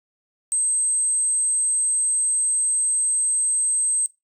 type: tone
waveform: sine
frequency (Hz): 8270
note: C9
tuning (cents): -21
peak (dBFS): -18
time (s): 0.52-4.06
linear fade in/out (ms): 0
effects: noise-tail reverb RT60 0.2 s tail -20 dB re dry + tanh soft clip ceiling -14 dBFS